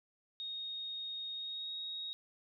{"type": "tone with pitch glide", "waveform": "sine", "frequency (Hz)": [3725, 3768], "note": ["A#7", "A#7"], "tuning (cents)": [-2, 18], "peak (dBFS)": -39, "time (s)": [0.4, 2.13], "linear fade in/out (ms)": 0, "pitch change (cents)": 20, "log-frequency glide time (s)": [1.33, 1.74], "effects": []}